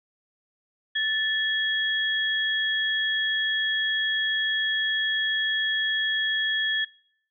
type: tone pair together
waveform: sine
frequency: 1754 / 3311 Hz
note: A6 / G#7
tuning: -6 / -6 cents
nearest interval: major seventh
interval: 1100 cents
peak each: -25 / -26 dBFS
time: 0.95-6.85 s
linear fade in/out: 10 ms
effects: noise-tail reverb RT60 0.7 s tail -23 dB re dry